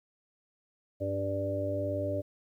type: harmonic tone with a mistuned harmonic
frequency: 98 Hz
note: G2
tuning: in tune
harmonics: 1 / 3 / 4 / 5 / 6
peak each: -35 / -37 / -41 / -42 / -32 dBFS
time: 1-2.22 s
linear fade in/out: 20 ms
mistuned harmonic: 3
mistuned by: -19 cents
effects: 11-bit